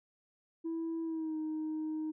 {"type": "tone with pitch glide", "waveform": "sine", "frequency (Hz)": [328.3, 311.7], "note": ["E4", "D#4"], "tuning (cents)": [-7, 3], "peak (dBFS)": -32, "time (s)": [0.64, 2.12], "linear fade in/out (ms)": 20, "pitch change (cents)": -90, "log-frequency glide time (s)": [1.03, 1.37], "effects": ["tanh soft clip ceiling -32 dBFS"]}